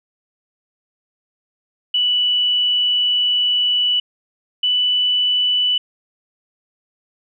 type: tone pair in turn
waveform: sine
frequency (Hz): 2960 / 2977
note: F#7 / F#7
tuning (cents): 0 / +10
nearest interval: unison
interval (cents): 10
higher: second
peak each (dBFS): -14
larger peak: neither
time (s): 1.94-4 / 4.63-5.78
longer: first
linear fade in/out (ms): 5
effects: none